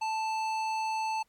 triangle tone with hard clipping, 880 Hz, A5, in tune, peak -31 dBFS, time 0.01-1.23 s, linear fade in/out 10 ms, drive 17 dB, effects pink hiss -74 dBFS RMS until 1.28 s + AAC 64 kbps

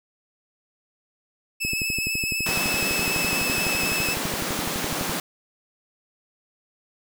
sawtooth tone with vibrato, 2600 Hz, E7, 24 cents flat, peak -21 dBFS, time 1.6-4.15 s, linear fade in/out 20 ms, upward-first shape triangle, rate 12 Hz, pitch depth 27 cents each way
click train, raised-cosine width 3 ms, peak -18 dBFS, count 42, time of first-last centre 1.65-5.095 s, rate 11.9 Hz
pink high-pass noise, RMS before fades -28 dBFS, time 2.46-5.2 s, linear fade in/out 2 ms, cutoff 150 Hz, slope 48 dB/octave
effects none

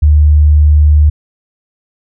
sine tone, 75 Hz, D2, 37 cents sharp, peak -3 dBFS, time 0.02-1.1 s, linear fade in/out 10 ms, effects none

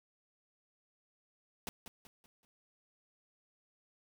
pink noise with echo, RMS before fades -41 dBFS, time 1.67-1.69 s, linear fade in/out 0 ms, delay 190 ms, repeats 4, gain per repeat -8 dB, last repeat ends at 2.45 s, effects none

